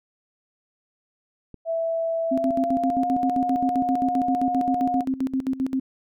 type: click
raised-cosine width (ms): 3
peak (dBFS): -27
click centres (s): 1.543
type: tone with pitch glide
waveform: sine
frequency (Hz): 659.3 to 719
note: E5 to F#5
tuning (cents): 0 to -50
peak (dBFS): -22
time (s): 1.65-5.05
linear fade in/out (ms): 50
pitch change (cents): +150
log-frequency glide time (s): 2.26-3.16
type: tone with tremolo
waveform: sine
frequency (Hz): 263.7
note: C4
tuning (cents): +14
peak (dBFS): -20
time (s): 2.31-5.8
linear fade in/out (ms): 10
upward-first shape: square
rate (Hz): 7.6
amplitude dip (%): 80
effects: none